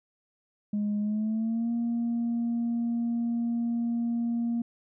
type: tone with pitch glide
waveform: sine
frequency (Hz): 207.7 to 234.5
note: G#3 to A#3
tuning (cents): 0 to +11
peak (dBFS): -24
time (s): 0.73-4.62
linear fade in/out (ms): 5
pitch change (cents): +211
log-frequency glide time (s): 1-1.71
effects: tanh soft clip ceiling -23 dBFS